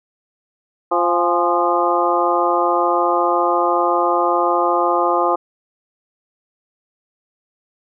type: harmonic tone with a mistuned harmonic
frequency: 174.61 Hz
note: F3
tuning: in tune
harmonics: 2 / 3 / 4 / 5 / 6 / 7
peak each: -21 / -21 / -21 / -21 / -21 / -21 dBFS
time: 0.91-5.36 s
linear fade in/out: 10 ms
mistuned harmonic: 5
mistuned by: -66 cents
effects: none